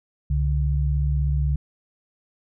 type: tone pair together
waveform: sine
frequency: 67.16 / 143.5 Hz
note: C2 / D3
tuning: +46 / -40 cents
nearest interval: octave + minor second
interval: 1314 cents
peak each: -20 / -24 dBFS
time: 0.3-1.56 s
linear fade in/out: 5 ms
effects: none